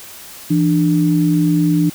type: tone pair together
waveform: sine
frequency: 167.02 / 297.6 Hz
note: E3 / D4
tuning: +23 / +23 cents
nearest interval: minor seventh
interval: 1000 cents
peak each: -14 dBFS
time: 0.5-1.9 s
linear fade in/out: 10 ms
effects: white hiss -36 dBFS RMS until 1.94 s